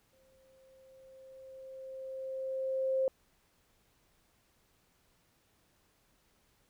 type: tone with exponential growth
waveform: sine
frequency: 528 Hz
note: C5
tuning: 16 cents sharp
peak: -26 dBFS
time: 0.13-3.08 s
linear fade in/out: 1 ms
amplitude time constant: 640 ms
effects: pink hiss -71 dBFS RMS until 6.69 s